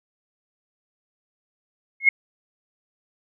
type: tone with exponential growth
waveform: sine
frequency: 2163 Hz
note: C#7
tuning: 43 cents flat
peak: -7 dBFS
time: 2-2.09 s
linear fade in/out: 5 ms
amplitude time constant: 19 ms
effects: none